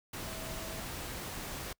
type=tone in noise; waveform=sine; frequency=648 Hz; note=E5; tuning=30 cents flat; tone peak=-48 dBFS; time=0.27-0.81 s; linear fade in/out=5 ms; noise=pink; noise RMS=-41 dBFS; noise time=0.13-1.73 s; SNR=-10 dB; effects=noise-tail reverb RT60 0.1 s tail -26 dB re dry